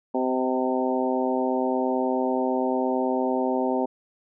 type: harmonic tone with a mistuned harmonic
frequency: 129 Hz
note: C3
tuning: 24 cents flat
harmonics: 2 / 3 / 4 / 5 / 6 / 7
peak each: -26 / -28 / -29 / -30 / -31 / -31 dBFS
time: 0.14-3.86 s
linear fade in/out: 10 ms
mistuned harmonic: 5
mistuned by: -22 cents
effects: none